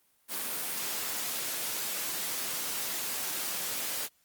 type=high-pass noise; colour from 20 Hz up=white; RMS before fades=-34 dBFS; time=0.28-4.09 s; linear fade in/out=50 ms; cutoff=170 Hz; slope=12 dB/octave; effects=white hiss -69 dBFS RMS until 4.24 s + Opus 32 kbps